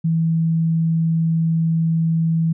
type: tone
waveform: sine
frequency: 163.4 Hz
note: E3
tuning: 15 cents flat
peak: -15 dBFS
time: 0.04-2.53 s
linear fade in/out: 10 ms
effects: none